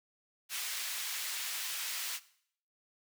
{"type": "high-pass noise", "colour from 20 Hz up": "pink", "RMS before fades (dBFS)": -38, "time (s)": [0.49, 2.2], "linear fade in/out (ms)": 50, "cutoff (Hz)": 2100, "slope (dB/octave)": 12, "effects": ["noise-tail reverb RT60 0.6 s tail -17 dB re dry"]}